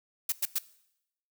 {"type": "noise bursts", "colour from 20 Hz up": "blue", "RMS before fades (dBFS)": -28, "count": 3, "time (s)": [0.29, 0.586], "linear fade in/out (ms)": 5, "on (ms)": 32, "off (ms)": 100, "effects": ["noise-tail reverb RT60 0.8 s tail -19 dB re dry"]}